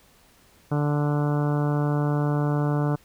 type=harmonic tone; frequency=146.83 Hz; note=D3; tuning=in tune; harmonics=1 / 2 / 3 / 4 / 5 / 6 / 7 / 8 / 9 / 10; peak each=-22 / -28 / -32 / -34 / -36 / -38 / -39 / -40 / -41 / -42 dBFS; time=0.71-2.96 s; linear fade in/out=10 ms; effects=pink hiss -57 dBFS RMS until 3.04 s